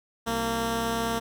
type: tone pair together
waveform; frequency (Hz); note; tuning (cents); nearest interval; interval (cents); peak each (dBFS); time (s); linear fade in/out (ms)
10% pulse; 64.5 / 229.5; C2 / A#3; -24 / -27; octave + minor seventh; 2197; -27 / -18; 0.26-1.2; 20
effects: none